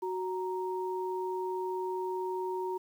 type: tone pair together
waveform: sine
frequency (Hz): 370.8 / 932.3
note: F#4 / A#5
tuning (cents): +4 / 0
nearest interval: octave + major third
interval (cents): 1596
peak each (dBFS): -33 / -36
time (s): 0.02-2.78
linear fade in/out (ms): 10
effects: 10-bit